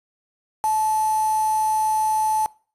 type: tone with quantisation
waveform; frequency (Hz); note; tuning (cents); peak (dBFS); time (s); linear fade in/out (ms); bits
sine; 867; A5; -26; -18; 0.64-2.46; 0; 5
effects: noise-tail reverb RT60 0.4 s tail -22 dB re dry + resampled to 32000 Hz